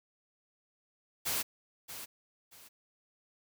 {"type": "noise with echo", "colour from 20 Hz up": "white", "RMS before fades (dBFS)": -33, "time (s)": [1.25, 1.43], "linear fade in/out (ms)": 20, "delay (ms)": 630, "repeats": 2, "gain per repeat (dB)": -11, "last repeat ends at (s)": 2.69, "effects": []}